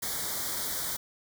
white band-stop noise, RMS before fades -33 dBFS, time 0.02-0.97 s, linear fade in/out 10 ms, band 2200 to 3200 Hz, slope 96 dB/octave, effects none

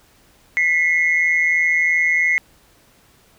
sine tone pair together, 1987 / 2150 Hz, B6 / C7, +10 / +47 cents, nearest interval minor second, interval 137 cents, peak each -16 dBFS, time 0.57-2.38 s, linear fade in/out 0 ms, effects tanh soft clip ceiling -8 dBFS + pink hiss -54 dBFS RMS until 3.38 s

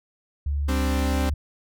sine tone with pitch glide, 71.7 to 73.29 Hz, D2 to D2, -41 to -3 cents, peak -22 dBFS, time 0.46-1.34 s, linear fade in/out 5 ms, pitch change +38 cents, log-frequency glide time 0.94-1.17 s
sawtooth chord, G suspended fourth, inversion none, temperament equal, 196 / 261.6 / 293.7 Hz, G3 / C4 / D4, 0 / 0 / 0 cents, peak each -27 / -23 / -27 dBFS, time 0.68-1.3 s, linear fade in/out 10 ms
effects none

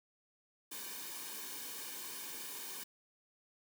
white noise with comb filter, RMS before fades -45 dBFS, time 0.71-2.84 s, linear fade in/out 10 ms, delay 1.5 ms, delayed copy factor -0.7, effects high-pass 200 Hz 12 dB/octave

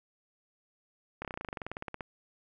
slowing click train, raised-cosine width 0.5 ms, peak -22 dBFS, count 19, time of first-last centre 1.22-2.008 s, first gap 28 ms, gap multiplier 1.05, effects none

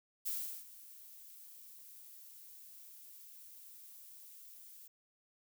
violet noise with ADSR envelope, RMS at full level -37 dBFS, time 0.25-4.88 s, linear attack 19 ms, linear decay 370 ms, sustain -18 dB, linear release 8 ms, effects none

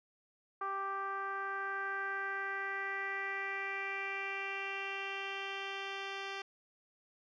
10% pulse tone with low-pass filter sweep, 392 Hz, G4, in tune, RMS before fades -39 dBFS, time 0.61-6.42 s, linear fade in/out 5 ms, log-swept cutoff 1200 to 3800 Hz, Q 4, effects none

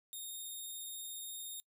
5% pulse tone with vibrato, 3694 Hz, A#7, 16 cents flat, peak -36 dBFS, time 0.13-1.6 s, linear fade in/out 0 ms, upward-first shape sine, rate 17 Hz, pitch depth 11 cents each way, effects noise-tail reverb RT60 0.1 s tail -24 dB re dry

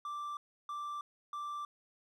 triangle tone bursts, 1174.7 Hz, D6, in tune, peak -36 dBFS, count 3, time 0.05-1.65 s, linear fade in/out 2 ms, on 320 ms, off 320 ms, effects none

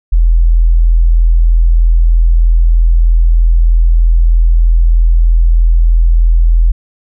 sine tone, 41.59 Hz, E1, 16 cents sharp, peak -4 dBFS, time 0.12-6.72 s, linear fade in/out 10 ms, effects none

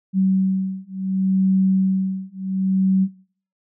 sine beating tone pair, 189.8 / 190.49 Hz, F#3 / G3, +44 / -49 cents, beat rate 0.69 Hz, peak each -20 dBFS, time 0.13-3.08 s, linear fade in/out 50 ms, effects noise-tail reverb RT60 0.5 s tail -20 dB re dry

